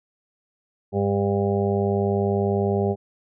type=harmonic tone; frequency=100 Hz; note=G2; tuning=35 cents sharp; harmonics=1 / 2 / 4 / 5 / 6 / 7 / 8; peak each=-25 / -25 / -23 / -31 / -31 / -32 / -33 dBFS; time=0.92-2.96 s; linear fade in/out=50 ms; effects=none